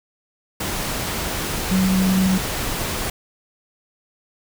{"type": "tone in noise", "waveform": "sine", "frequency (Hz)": 188.3, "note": "F#3", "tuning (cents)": 31, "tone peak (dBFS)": -15, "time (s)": [1.71, 2.38], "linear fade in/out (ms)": 5, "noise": "pink", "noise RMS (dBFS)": -25, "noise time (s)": [0.6, 3.1], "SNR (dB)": 7, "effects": []}